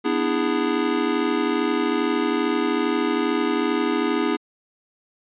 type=chord; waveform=square; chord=E dominant seventh; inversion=second; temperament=just; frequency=247.2 / 296.7 / 329.6 / 412 Hz; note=B3 / D4 / E4 / G#4; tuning=+2 / +18 / 0 / -14 cents; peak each=-27 / -26 / -26 / -26 dBFS; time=0.04-4.37 s; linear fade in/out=20 ms; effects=resampled to 8000 Hz